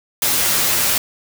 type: noise with comb filter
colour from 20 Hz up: white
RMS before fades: -17 dBFS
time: 0.22-0.98 s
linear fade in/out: 2 ms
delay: 8.6 ms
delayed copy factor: +0.55
effects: none